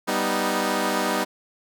10% pulse chord, G augmented, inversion none, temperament equal, 196 / 246.9 / 311.1 Hz, G3 / B3 / D#4, 0 / 0 / 0 cents, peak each -18 dBFS, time 0.07-1.25 s, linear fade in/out 20 ms, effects none

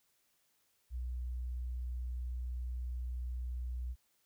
sine tone, 61.5 Hz, B1, 7 cents flat, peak -36 dBFS, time 0.9-3.96 s, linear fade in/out 50 ms, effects white hiss -75 dBFS RMS until 4.25 s

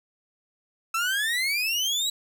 30% pulse exponential sweep, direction up, 1311 to 3951 Hz, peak -21 dBFS, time 0.94-2.1 s, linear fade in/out 5 ms, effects none

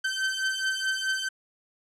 sawtooth beating tone pair, 1542 / 1546.7 Hz, G6 / G6, -29 / -24 cents, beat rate 4.7 Hz, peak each -26 / -25 dBFS, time 0.04-1.29 s, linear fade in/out 10 ms, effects low-pass 8000 Hz 12 dB/octave

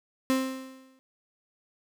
35% pulse tone with exponential decay, 262.6 Hz, C4, 6 cents sharp, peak -19 dBFS, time 0.3-0.99 s, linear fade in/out 0 ms, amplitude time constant 150 ms, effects none

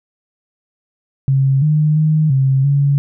sine tone with pitch steps, 135.3 / 152.4 / 155.2 / 134.2 / 141.2 Hz, C#3 / D#3 / D#3 / C3 / C#3, -42 / -36 / -4 / +44 / +32 cents, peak -10 dBFS, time 1.28-2.98 s, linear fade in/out 0 ms, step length 340 ms, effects none

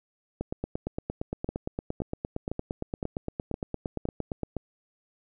two click trains, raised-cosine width 2 ms, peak -17 / -17 dBFS, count 36 / 7, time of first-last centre 0.41-4.433 / 1.49-4.567 s, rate 8.7 / 1.95 Hz, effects none

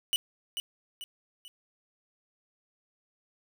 45% pulse tone with echo, 2960 Hz, F#7, in tune, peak -24 dBFS, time 0.13-0.16 s, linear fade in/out 0 ms, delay 440 ms, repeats 3, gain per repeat -7 dB, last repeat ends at 1.48 s, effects none

